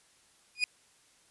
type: tone with exponential growth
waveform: 30% pulse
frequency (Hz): 2468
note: D#7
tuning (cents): -15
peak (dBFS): -19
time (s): 0.55-0.64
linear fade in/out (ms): 1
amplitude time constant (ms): 19
effects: white hiss -64 dBFS RMS until 1.3 s + resampled to 24000 Hz